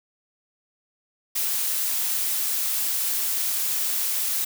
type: noise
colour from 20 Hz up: blue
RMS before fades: -25 dBFS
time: 1.35-4.45 s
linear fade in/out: 10 ms
effects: none